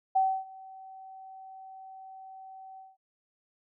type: tone with ADSR envelope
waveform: sine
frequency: 764 Hz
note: G5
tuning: 45 cents flat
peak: -20 dBFS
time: 0.15-2.97 s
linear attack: 13 ms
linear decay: 280 ms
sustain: -24 dB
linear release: 190 ms
effects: none